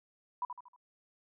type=tone with echo; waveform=sine; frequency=986 Hz; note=B5; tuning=3 cents flat; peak=-31 dBFS; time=0.42-0.45 s; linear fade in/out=2 ms; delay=78 ms; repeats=4; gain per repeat=-7 dB; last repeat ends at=0.762 s; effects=none